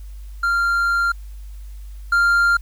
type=tone pair in turn; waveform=triangle; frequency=1389 / 1394.3 Hz; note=F6 / F6; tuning=-10 / -3 cents; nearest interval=unison; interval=7 cents; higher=second; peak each=-14 / -11 dBFS; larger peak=second; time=0.43-1.12 / 2.12-2.57 s; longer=first; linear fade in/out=5 ms; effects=added 50 Hz sine -32 dBFS peak until 2.61 s + white hiss -55 dBFS RMS until 2.61 s